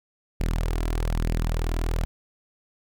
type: tone with flanger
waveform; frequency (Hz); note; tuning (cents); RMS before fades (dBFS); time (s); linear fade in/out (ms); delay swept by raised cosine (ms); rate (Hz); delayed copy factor
sawtooth; 40.64; E1; -24; -25; 0.4-2.05; 0; 0.4 to 3; 1.1; +0.5
effects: none